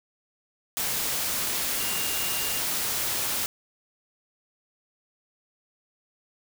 sine tone in noise, 2809 Hz, F7, 9 cents sharp, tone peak -36 dBFS, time 1.8-2.59 s, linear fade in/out 0 ms, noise white, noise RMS -28 dBFS, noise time 0.77-3.46 s, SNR -11 dB, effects none

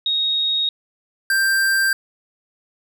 sine / square tone pair in turn, 3752 / 1577.5 Hz, A#7 / G6, +11 / +10 cents, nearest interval octave + minor third, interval 1501 cents, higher first, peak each -17 / -16 dBFS, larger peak second, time 0.06-0.69 / 1.3-1.93 s, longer neither, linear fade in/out 2 ms, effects none

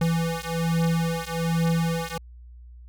square beating tone pair, 165.4 / 166.6 Hz, E3 / E3, +6 / +19 cents, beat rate 1.2 Hz, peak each -26 dBFS, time 0.01-2.18 s, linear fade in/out 5 ms, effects added 60 Hz sine -42 dBFS peak until 2.88 s

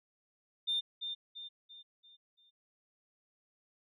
sine tone with echo, 3608 Hz, A7, 43 cents sharp, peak -29 dBFS, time 0.67-0.81 s, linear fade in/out 20 ms, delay 340 ms, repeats 5, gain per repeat -7 dB, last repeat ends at 2.51 s, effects tanh soft clip ceiling -25 dBFS

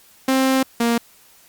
sawtooth tone pair in turn, 264.1 / 234.2 Hz, C4 / A#3, +16 / +8 cents, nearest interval major second, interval 208 cents, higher first, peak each -11 / -12 dBFS, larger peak first, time 0.28-0.63 / 0.8-0.98 s, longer first, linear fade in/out 5 ms, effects white hiss -51 dBFS RMS until 1.48 s + Opus 48 kbps

